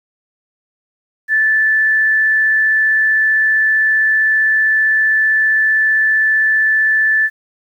sine tone with frequency modulation, 1751 Hz, A6, 9 cents flat, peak -10 dBFS, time 1.28-7.3 s, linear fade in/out 50 ms, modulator 82.6 Hz, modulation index 0.23, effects 8-bit

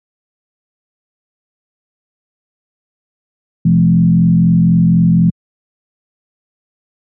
sine tone with frequency modulation, 170 Hz, F3, 46 cents flat, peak -6 dBFS, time 3.65-5.3 s, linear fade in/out 5 ms, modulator 44 Hz, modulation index 0.91, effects high-pass 100 Hz 12 dB/octave

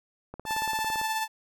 click train, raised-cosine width 1 ms, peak -25 dBFS, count 13, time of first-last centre 0.34-1.014 s, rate 17.8 Hz
sawtooth tone with tremolo, 879 Hz, A5, 2 cents flat, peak -22 dBFS, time 0.45-1.28 s, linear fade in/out 50 ms, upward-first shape sine, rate 17 Hz, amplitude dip 35%
effects none

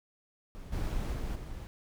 brown noise with level steps, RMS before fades -44 / -33 / -35 / -41 dBFS, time 0.55-1.67 s, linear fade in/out 0 ms, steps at 0.72 / 1.13 / 1.35 s, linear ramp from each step 10 ms, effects none

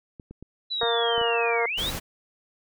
clicks, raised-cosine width 3 ms, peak -28 dBFS, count 6, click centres 0.198 / 0.31 / 0.426 / 0.832 / 1.18 / 1.214 s
sine linear two-way sweep, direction down then up, 3999 to 2062 to 3999 Hz, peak -26 dBFS, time 0.7-1.91 s, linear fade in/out 20 ms, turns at 1.66 s
harmonic tone, 233.1 Hz, A#3, in tune, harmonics 2 / 3 / 4 / 5 / 6 / 7 / 8, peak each -25 / -29 / -31 / -33 / -35 / -36 / -37 dBFS, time 0.81-1.66 s, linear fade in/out 5 ms
pink noise, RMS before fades -32 dBFS, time 1.77-2 s, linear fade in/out 20 ms
effects none

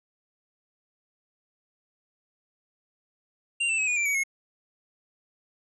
square tone with pitch steps, 2776 / 2664 / 2557 / 2455 / 2356 / 2261 / 2170 Hz, F7 / E7 / D#7 / D#7 / D7 / C#7 / C#7, -11 / +18 / +47 / -24 / +5 / +34 / -37 cents, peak -24 dBFS, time 3.6-4.237 s, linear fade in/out 10 ms, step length 91 ms, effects resampled to 24000 Hz

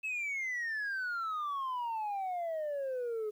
sine exponential sweep, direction down, 2627 to 417.1 Hz, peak -31 dBFS, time 0.03-3.31 s, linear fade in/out 20 ms, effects tanh soft clip ceiling -32 dBFS + 11-bit

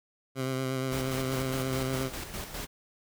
15% pulse tone with vibrato, 131.3 Hz, C3, 6 cents sharp, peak -23 dBFS, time 0.35-2.11 s, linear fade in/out 50 ms, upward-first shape sine, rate 8.5 Hz, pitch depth 25 cents each way
pink noise with tremolo, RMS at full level -37 dBFS, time 0.91-2.67 s, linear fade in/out 20 ms, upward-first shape square, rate 4.9 Hz, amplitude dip 50%
effects none

